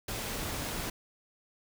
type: noise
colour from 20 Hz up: pink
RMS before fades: -36 dBFS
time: 0.08-0.9 s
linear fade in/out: 5 ms
effects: none